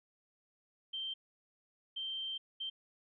sine tone bursts at uneven times, 3136 Hz, G7, in tune, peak -37 dBFS, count 3, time 0.93-1.14 / 1.96-2.38 / 2.6-2.7 s, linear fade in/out 10 ms, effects none

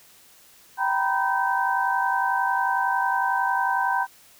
sine tone cluster, 777 / 945 / 996 / 1546 Hz, G5 / A#5 / B5 / G6, -16 / +23 / +14 / -24 cents, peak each -26 dBFS, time 0.77-4.07 s, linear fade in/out 50 ms, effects white hiss -53 dBFS RMS until 4.39 s

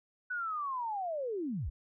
sine linear sweep, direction down, 1500 to 41.74 Hz, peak -33 dBFS, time 0.3-1.7 s, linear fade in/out 10 ms, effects none

